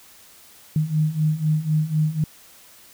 sine beating tone pair, 152.1 / 156.1 Hz, D#3 / D#3, -39 / +6 cents, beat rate 4 Hz, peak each -23 / -20 dBFS, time 0.76-2.24 s, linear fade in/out 2 ms, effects white hiss -49 dBFS RMS until 2.93 s

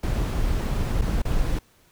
brown noise with dropouts, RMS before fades -23 dBFS, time 0.03-1.59 s, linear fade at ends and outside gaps 5 ms, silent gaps 1.013-1.018 / 1.22-1.251 s, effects pink hiss -59 dBFS RMS until 1.91 s

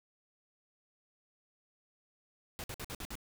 pink noise bursts, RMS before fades -42 dBFS, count 6, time 2.59-3.154 s, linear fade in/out 0 ms, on 49 ms, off 54 ms, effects none

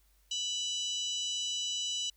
harmonic tone with a mistuned harmonic, 987.8 Hz, B5, in tune, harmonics 3 / 4 / 5 / 6 / 7 / 8, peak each -34 / -40 / -50 / -40 / -44 / -46 dBFS, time 0.31-2.1 s, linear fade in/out 5 ms, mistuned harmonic 8, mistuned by -19 cents, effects added 50 Hz sine -65 dBFS peak until 2.16 s + white hiss -71 dBFS RMS until 2.16 s

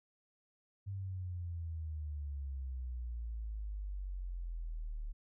sine exponential sweep, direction down, 99.6 to 36.63 Hz, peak -38 dBFS, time 0.86-5.13 s, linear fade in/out 20 ms, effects none

